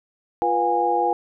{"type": "tone cluster", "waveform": "sine", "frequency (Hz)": [347.9, 488, 716, 821], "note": ["F4", "B4", "F5", "G#5"], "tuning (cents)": [-7, -21, 43, -20], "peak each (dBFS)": [-26, -25, -25, -20], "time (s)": [0.42, 1.13], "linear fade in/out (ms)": 0, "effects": []}